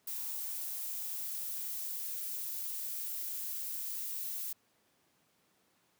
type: noise with high-pass filter sweep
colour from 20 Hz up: violet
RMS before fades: -39 dBFS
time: 0.07-4.53 s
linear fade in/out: 5 ms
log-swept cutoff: 910 to 230 Hz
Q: 5
effects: pink hiss -72 dBFS RMS until 5.99 s + high-pass 150 Hz 12 dB/octave

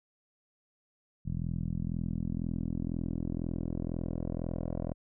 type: tone with low-pass filter sweep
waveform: 10% pulse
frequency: 42 Hz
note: E1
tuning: 33 cents sharp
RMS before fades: -34 dBFS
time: 1.25-4.94 s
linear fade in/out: 20 ms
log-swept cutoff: 160 to 580 Hz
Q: 1.8
effects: none

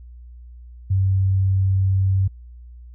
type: tone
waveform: sine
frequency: 95.8 Hz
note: G2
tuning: 39 cents flat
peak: -15 dBFS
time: 0.9-2.28 s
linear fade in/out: 10 ms
effects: added 60 Hz sine -38 dBFS peak until 2.94 s

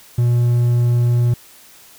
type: tone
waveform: triangle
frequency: 120.4 Hz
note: B2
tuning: 44 cents flat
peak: -10 dBFS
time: 0.18-1.34 s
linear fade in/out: 5 ms
effects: white hiss -45 dBFS RMS until 1.98 s

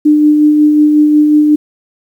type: tone with tremolo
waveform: sine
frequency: 300.2 Hz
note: D4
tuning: 38 cents sharp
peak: -3 dBFS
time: 0.05-1.56 s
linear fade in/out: 10 ms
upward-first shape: sine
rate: 5.5 Hz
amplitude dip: 30%
effects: 7-bit

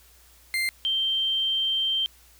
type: tone pair in turn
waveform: 35% pulse / sine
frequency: 2093 / 3140 Hz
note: C7 / G7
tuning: 0 / +2 cents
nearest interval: perfect fifth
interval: 702 cents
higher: second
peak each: -22 dBFS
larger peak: neither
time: 0.54-0.69 / 0.85-2.06 s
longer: second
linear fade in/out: 0 ms
effects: added 60 Hz sine -57 dBFS peak until 2.39 s + white hiss -56 dBFS RMS until 2.39 s

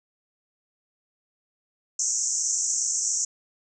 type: band-pass noise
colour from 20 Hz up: pink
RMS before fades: -26 dBFS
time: 1.99-3.25 s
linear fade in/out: 5 ms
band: 5800 to 7700 Hz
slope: 96 dB/octave
effects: none

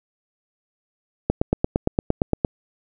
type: click train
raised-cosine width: 2 ms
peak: -4 dBFS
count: 11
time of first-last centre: 1.3-2.448 s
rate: 8.71 Hz
effects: none

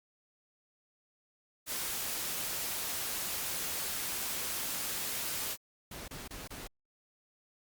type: noise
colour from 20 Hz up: white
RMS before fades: -36 dBFS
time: 1.66-5.57 s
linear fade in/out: 50 ms
type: noise bursts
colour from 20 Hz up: pink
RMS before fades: -44 dBFS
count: 4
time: 5.91-6.674 s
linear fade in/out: 5 ms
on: 170 ms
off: 28 ms
effects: Opus 48 kbps

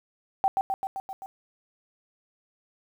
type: tone with echo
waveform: sine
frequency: 775 Hz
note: G5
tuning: 20 cents flat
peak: -18 dBFS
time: 0.44-0.48 s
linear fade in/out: 0 ms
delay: 130 ms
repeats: 6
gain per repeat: -3 dB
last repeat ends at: 1.26 s
effects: 9-bit

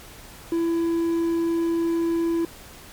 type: tone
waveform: triangle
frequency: 334.2 Hz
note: E4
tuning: 24 cents sharp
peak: -18 dBFS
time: 0.52-2.45 s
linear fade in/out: 2 ms
effects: pink hiss -44 dBFS RMS until 2.92 s + MP3 96 kbps

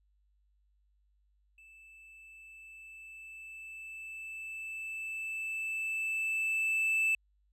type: tone with level ramp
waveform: triangle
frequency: 2637 Hz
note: E7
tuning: in tune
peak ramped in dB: -53 to -24 dBFS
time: 1.58-7.15 s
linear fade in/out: 2 ms
effects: added 50 Hz sine -68 dBFS peak until 7.52 s + resampled to 32000 Hz

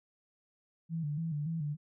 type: tone with vibrato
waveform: sine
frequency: 155.56 Hz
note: D#3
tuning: in tune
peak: -32 dBFS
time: 0.89-1.77 s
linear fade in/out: 50 ms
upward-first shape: square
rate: 3.5 Hz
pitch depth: 93 cents each way
effects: none

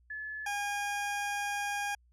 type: tone pair in turn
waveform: sine / 20% pulse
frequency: 1721 / 814 Hz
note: A6 / G#5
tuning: -39 / -35 cents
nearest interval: octave + minor second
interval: 1296 cents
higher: first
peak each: -37 / -27 dBFS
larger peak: second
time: 0.1-0.46 / 0.46-1.95 s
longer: second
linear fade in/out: 5 ms
effects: added 60 Hz sine -62 dBFS peak until 2.12 s + low-pass 12000 Hz 12 dB/octave

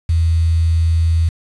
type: tone with quantisation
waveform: sine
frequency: 82.41 Hz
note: E2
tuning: in tune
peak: -11 dBFS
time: 0.09-1.29 s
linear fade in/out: 5 ms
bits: 6
effects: resampled to 24000 Hz

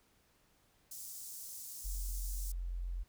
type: high-pass noise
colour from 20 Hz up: pink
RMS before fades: -47 dBFS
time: 0.91-2.52 s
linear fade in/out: 5 ms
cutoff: 6200 Hz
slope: 24 dB/octave
type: tone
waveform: sine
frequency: 43.97 Hz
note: F1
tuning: 13 cents sharp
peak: -36 dBFS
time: 1.84-3.04 s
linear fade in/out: 20 ms
effects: pink hiss -71 dBFS RMS until 3.08 s

